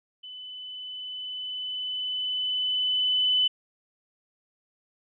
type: tone with level ramp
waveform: sine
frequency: 3008 Hz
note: F#7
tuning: 28 cents sharp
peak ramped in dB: -39 to -19 dBFS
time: 0.23-3.48 s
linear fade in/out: 10 ms
effects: none